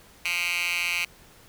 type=tone with high-pass filter; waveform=10% pulse; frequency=174.61 Hz; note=F3; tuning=in tune; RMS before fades=-27 dBFS; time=0.25-1.05 s; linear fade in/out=5 ms; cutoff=2300 Hz; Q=4; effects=pink hiss -53 dBFS RMS until 1.48 s